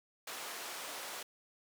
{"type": "band-pass noise", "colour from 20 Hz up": "pink", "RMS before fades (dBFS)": -44, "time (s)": [0.27, 1.23], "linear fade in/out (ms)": 5, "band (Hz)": [590, 16000], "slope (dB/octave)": 12, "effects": []}